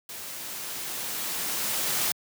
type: noise with level ramp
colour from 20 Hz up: white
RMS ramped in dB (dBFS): -39 to -26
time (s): 0.09-2.12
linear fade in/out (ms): 2
effects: high-pass 100 Hz 12 dB/octave